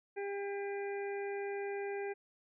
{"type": "harmonic tone", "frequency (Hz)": 400.6, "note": "G4", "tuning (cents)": 38, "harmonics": [1, 2, 4, 5, 6], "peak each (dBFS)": [-37, -45, -49, -51, -51], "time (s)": [0.16, 2.14], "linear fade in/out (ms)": 20, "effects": []}